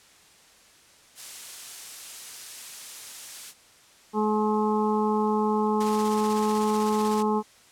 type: noise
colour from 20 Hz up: blue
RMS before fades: -36 dBFS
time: 1.15-3.54 s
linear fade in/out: 50 ms
type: harmonic tone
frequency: 213.1 Hz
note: G#3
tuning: 45 cents sharp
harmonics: 1 / 2 / 4 / 5 / 6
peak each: -25 / -26 / -28 / -31 / -40 dBFS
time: 4.13-7.43 s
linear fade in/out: 50 ms
type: noise with tremolo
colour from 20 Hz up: white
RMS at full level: -35 dBFS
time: 5.8-7.23 s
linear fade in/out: 10 ms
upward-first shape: square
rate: 16 Hz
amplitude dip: 35%
effects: white hiss -55 dBFS RMS until 7.71 s + low-pass 9000 Hz 12 dB/octave